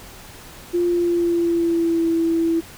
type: tone with pitch glide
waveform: sine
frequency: 349.2 to 330.7 Hz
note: F4 to E4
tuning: 0 to +6 cents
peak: -16 dBFS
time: 0.73-2.61 s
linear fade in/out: 20 ms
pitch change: -94 cents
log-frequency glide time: 0.87-2.08 s
effects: pink hiss -41 dBFS RMS until 2.77 s